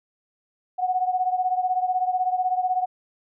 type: beating tone pair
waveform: sine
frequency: 733 / 749 Hz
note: F#5 / F#5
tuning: -16 / +21 cents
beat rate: 16 Hz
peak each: -22 / -26 dBFS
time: 0.78-2.86 s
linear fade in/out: 20 ms
effects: none